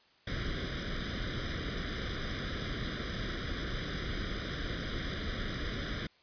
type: noise with comb filter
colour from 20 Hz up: pink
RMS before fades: -36 dBFS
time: 0.27-6.07 s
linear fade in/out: 5 ms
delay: 0.57 ms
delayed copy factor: +1
effects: white hiss -65 dBFS RMS until 6.22 s + resampled to 11025 Hz